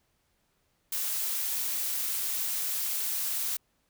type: noise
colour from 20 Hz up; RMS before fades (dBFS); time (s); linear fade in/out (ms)
blue; -31; 0.92-3.57; 5
effects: pink hiss -73 dBFS RMS until 3.89 s